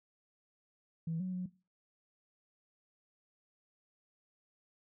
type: tone with pitch steps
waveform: sine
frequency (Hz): 163.7 / 184.6 / 182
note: E3 / F#3 / F#3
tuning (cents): -12 / -4 / -28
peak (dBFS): -33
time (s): 1.07-1.46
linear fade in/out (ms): 5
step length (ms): 130
effects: noise-tail reverb RT60 0.3 s tail -18 dB re dry + tanh soft clip ceiling -29 dBFS